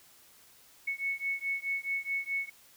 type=beating tone pair; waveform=sine; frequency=2206 / 2210.7 Hz; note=C#7 / C#7; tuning=-9 / -5 cents; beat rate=4.7 Hz; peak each=-34 / -34 dBFS; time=0.87-2.5 s; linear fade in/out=10 ms; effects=white hiss -59 dBFS RMS until 2.76 s